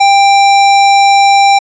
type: tone with sample-and-hold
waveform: sine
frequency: 796 Hz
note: G5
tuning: 26 cents sharp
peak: -3 dBFS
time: 0-1.59 s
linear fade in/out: 10 ms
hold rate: 3150 Hz
effects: resampled to 16000 Hz